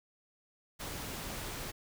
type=noise; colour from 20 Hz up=pink; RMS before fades=-41 dBFS; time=0.79-1.72 s; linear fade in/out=20 ms; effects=none